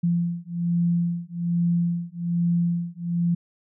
sine beating tone pair, 171.3 / 172.5 Hz, F3 / F3, -33 / -21 cents, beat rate 1.2 Hz, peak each -24 / -24 dBFS, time 0.03-3.35 s, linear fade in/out 10 ms, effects none

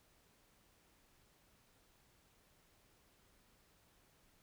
silence, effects pink hiss -71 dBFS RMS until 4.42 s

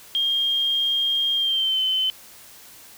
sine tone with pitch glide, 3219 to 3059 Hz, G7 to G7, +45 to -43 cents, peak -19 dBFS, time 0.15-2.1 s, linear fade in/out 0 ms, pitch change -88 cents, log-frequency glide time 1.35-1.81 s, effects white hiss -46 dBFS RMS until 2.97 s

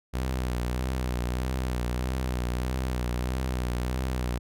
sawtooth tone with vibrato, 62.5 Hz, B1, 21 cents sharp, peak -23 dBFS, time 0.13-4.39 s, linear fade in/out 20 ms, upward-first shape triangle, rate 1.6 Hz, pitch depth 68 cents each way, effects none

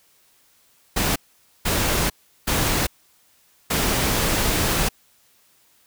pink noise bursts at uneven times, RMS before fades -21 dBFS, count 4, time 0.96-1.16 / 1.65-2.1 / 2.47-2.87 / 3.7-4.89 s, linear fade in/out 10 ms, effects white hiss -59 dBFS RMS until 5.86 s

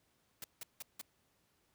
white noise bursts, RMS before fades -45 dBFS, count 4, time 0.42-1.014 s, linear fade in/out 2 ms, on 21 ms, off 170 ms, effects pink hiss -75 dBFS RMS until 1.74 s + high-pass 60 Hz 12 dB/octave

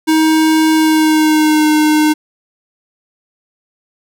square tone with pitch glide, 315.9 to 305.8 Hz, D#4 to D#4, +26 to -30 cents, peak -9 dBFS, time 0.07-2.14 s, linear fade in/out 20 ms, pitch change -56 cents, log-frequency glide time 0.75-1.69 s, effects none

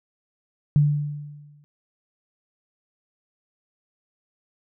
sine tone with exponential decay, 146.83 Hz, D3, in tune, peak -12 dBFS, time 0.76-1.64 s, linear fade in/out 0 ms, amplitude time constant 190 ms, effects none

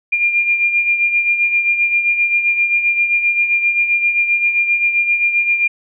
sine beating tone pair, 2401 / 2408.6 Hz, D7 / D7, +38 / +43 cents, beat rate 7.6 Hz, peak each -13 / -21 dBFS, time 0.12-5.68 s, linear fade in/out 10 ms, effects none

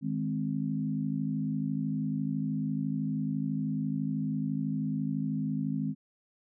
sine chord, Ab major, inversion second, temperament equal, 155.56 / 207.7 / 261.6 Hz, Eb3 / Ab3 / C4, 0 / 0 / 0 cents, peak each -33 dBFS, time 0.01-5.95 s, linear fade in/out 50 ms, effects none

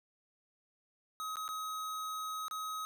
square tone with dropouts, 1268 Hz, D#6, 32 cents sharp, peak -38 dBFS, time 1.2-2.85 s, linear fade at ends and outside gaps 0 ms, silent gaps 1.357-1.369 / 1.479-1.489 / 2.482-2.511 s, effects 13-bit

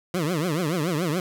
20% pulse tone with vibrato, 164.9 Hz, E3, 1 cent sharp, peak -18 dBFS, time 0.14-1.2 s, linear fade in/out 2 ms, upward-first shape triangle, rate 7 Hz, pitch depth 270 cents each way, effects none

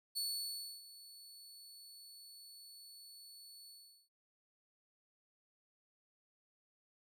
sawtooth tone with ADSR envelope, 4435 Hz, C#8, in tune, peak -33 dBFS, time 0.15-4.09 s, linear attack 24 ms, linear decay 640 ms, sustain -18 dB, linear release 400 ms, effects none

